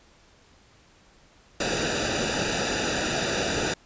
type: noise with comb filter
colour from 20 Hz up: pink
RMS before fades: -26 dBFS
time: 1.6-3.74 s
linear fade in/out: 5 ms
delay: 0.93 ms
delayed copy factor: -0.8
effects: pink hiss -57 dBFS RMS until 3.85 s + resampled to 16000 Hz